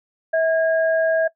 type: tone pair together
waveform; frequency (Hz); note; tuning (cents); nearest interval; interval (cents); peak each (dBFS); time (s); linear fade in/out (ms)
sine; 648 / 1634.2; E5 / G#6; -30 / -28; octave + major third; 1602; -16 / -24; 0.33-1.28; 10
effects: noise-tail reverb RT60 0.1 s tail -19 dB re dry